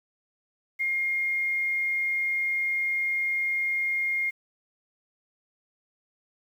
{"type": "tone", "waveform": "sine", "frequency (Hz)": 2130, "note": "C7", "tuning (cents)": 30, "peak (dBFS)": -24, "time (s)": [0.79, 4.31], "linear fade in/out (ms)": 20, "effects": ["9-bit"]}